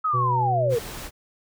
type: linear sweep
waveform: sine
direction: down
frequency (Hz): 1294 to 440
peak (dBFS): -20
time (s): 0.04-0.79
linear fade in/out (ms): 10
type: harmonic tone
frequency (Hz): 124.1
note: B2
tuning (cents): +9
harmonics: 1 / 3 / 4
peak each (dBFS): -24 / -34 / -36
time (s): 0.13-0.76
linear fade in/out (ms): 20
type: noise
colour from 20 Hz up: pink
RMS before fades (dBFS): -36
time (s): 0.69-1.11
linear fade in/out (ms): 50
effects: none